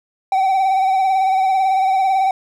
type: tone with vibrato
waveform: triangle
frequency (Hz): 765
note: G5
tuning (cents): -42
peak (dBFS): -11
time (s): 0.32-2.31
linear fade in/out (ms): 2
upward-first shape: sine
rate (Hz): 18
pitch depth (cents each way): 40
effects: none